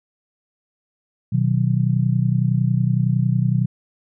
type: chord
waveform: sine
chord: B major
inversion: none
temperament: just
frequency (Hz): 123.47 / 154.34 / 185.21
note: B2 / D#3 / F#3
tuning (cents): 0 / -14 / +2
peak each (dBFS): -18 / -21 / -22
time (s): 1.32-3.66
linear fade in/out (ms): 10
effects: none